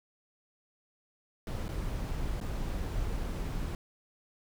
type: noise with dropouts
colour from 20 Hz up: brown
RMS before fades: -34 dBFS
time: 1.47-3.75 s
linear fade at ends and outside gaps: 1 ms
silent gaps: 1.682-1.69 / 2.402-2.412 s
effects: none